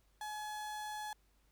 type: tone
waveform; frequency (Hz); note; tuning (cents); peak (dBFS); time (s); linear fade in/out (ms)
35% pulse; 848; G#5; +36; -39; 0.21-1.13; 2
effects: added 50 Hz sine -70 dBFS peak until 1.51 s + pink hiss -75 dBFS RMS until 1.51 s